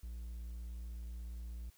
triangle tone, 58.27 Hz, A#1, in tune, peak -40 dBFS, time 0.03-1.7 s, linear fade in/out 5 ms, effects white hiss -68 dBFS RMS until 1.77 s

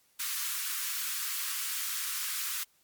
white high-pass noise, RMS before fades -34 dBFS, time 0.19-2.64 s, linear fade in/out 10 ms, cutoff 1100 Hz, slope 48 dB/octave, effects white hiss -68 dBFS RMS until 2.83 s + MP3 96 kbps

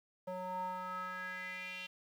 square tone with band-pass filter sweep, 183.6 Hz, F#3, 13 cents flat, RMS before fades -42 dBFS, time 0.27-1.87 s, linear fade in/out 10 ms, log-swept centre 670 to 2900 Hz, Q 5.1, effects 11-bit

